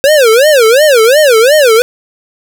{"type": "tone with vibrato", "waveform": "square", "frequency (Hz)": 521, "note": "C5", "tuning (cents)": -7, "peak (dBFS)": -4, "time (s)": [0.04, 1.82], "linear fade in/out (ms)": 0, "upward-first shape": "sine", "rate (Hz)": 2.8, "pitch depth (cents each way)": 300, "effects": []}